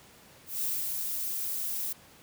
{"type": "noise with ADSR envelope", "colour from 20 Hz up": "violet", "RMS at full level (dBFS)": -30, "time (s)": [0.46, 1.93], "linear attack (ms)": 170, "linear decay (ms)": 220, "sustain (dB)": -3, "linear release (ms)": 9, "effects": ["pink hiss -55 dBFS RMS until 2.22 s", "high-pass 80 Hz 12 dB/octave"]}